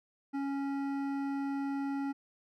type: tone with hard clipping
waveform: sine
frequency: 277.2 Hz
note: C#4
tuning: in tune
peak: -34 dBFS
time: 0.33-2.13 s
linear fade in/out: 20 ms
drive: 12 dB
effects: none